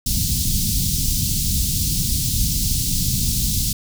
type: band-stop noise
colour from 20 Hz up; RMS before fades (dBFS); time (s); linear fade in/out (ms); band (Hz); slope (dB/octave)
pink; -20; 0.06-3.73; 5; 200 to 4200; 24
effects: none